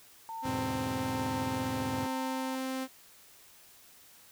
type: tone with tremolo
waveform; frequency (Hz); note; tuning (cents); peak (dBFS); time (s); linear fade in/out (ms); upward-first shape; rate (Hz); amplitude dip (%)
sine; 900; A5; +39; -36; 0.29-2.55; 0; sine; 1.2; 40
type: tone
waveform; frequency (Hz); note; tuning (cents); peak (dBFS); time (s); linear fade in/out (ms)
sawtooth; 262.1; C4; +3; -29; 0.42-2.88; 50
type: chord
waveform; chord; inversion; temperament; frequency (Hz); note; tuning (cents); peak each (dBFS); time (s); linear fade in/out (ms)
sawtooth; E dominant seventh; none; equal; 82.41 / 103.83 / 123.47 / 146.83; E2 / G#2 / B2 / D3; 0 / 0 / 0 / 0; -41 / -36 / -37 / -42; 0.45-2.07; 5
effects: white hiss -57 dBFS RMS until 4.31 s